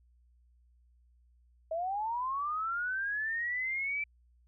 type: linear sweep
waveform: sine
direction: up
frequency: 630 to 2336 Hz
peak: -31 dBFS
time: 1.71-4.04 s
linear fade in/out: 5 ms
effects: added 60 Hz sine -62 dBFS peak until 4.47 s